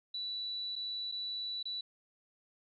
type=tone with dropouts; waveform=sine; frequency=3951 Hz; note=B7; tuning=in tune; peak=-36 dBFS; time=0.14-1.81 s; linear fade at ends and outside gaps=5 ms; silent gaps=0.756-0.761 / 1.116-1.121 / 1.629-1.654 s; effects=none